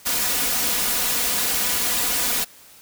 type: noise with comb filter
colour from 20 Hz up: white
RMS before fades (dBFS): -22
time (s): 0.05-2.45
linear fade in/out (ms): 20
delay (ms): 4.1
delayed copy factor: +0.65
effects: white hiss -48 dBFS RMS until 2.81 s